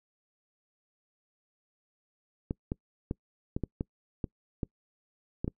clicks, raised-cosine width 3 ms, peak -18 dBFS, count 10, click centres 2.509 / 2.719 / 3.111 / 3.565 / 3.637 / 3.809 / 4.242 / 4.632 / 5.445 / 5.479 s, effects noise-tail reverb RT60 0.1 s tail -26 dB re dry

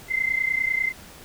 sine tone pair together, 2058 / 2088 Hz, C7 / C7, -29 / -4 cents, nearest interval unison, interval 25 cents, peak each -24 dBFS, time 0.08-0.93 s, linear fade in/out 50 ms, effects pink hiss -45 dBFS RMS until 1.24 s

